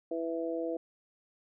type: harmonic tone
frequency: 165.3 Hz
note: E3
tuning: 5 cents sharp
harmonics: 2 / 3 / 4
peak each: -35 / -35 / -38 dBFS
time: 0.11-0.77 s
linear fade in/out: 5 ms
effects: none

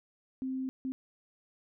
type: tone bursts at uneven times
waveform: sine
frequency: 261.6 Hz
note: C4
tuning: in tune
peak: -32 dBFS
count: 2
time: 0.42-0.69 / 0.85-0.92 s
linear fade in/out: 0 ms
effects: none

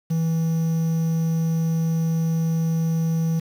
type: tone with quantisation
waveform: triangle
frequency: 163.1 Hz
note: E3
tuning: 18 cents flat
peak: -17 dBFS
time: 0.1-3.4 s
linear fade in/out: 10 ms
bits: 7
effects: none

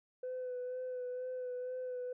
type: tone with vibrato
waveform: sine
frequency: 503 Hz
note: B4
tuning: 32 cents sharp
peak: -36 dBFS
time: 0.23-2.13 s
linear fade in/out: 5 ms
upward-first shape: sine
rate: 2.1 Hz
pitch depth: 23 cents each way
effects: tanh soft clip ceiling -35 dBFS

